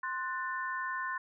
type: chord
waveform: sine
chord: F# diminished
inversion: second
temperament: equal with one note detuned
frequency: 1046.5 / 1480 / 1778.4 Hz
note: C6 / F#6 / A6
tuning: 0 / 0 / +18 cents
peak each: -36 / -39 / -38 dBFS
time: 0.03-1.18 s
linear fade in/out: 5 ms
effects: none